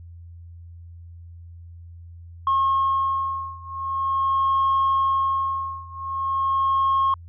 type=beating tone pair; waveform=sine; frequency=1081 / 1081.44 Hz; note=C#6 / C#6; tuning=-44 / -43 cents; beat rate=0.44 Hz; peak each=-21 / -22 dBFS; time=2.47-7.14 s; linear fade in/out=2 ms; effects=tanh soft clip ceiling -14 dBFS + added 85 Hz sine -39 dBFS peak until 7.28 s